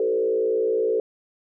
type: tone with frequency modulation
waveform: sine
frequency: 445.2 Hz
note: A4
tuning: 20 cents sharp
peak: -19 dBFS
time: 0-1 s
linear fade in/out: 2 ms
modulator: 59.1 Hz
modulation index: 1
effects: none